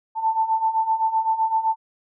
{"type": "beating tone pair", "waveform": "sine", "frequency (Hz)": [883, 890.8], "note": ["A5", "A5"], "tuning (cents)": [6, 21], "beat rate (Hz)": 7.8, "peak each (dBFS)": [-24, -20], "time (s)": [0.15, 1.76], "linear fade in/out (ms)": 50, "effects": []}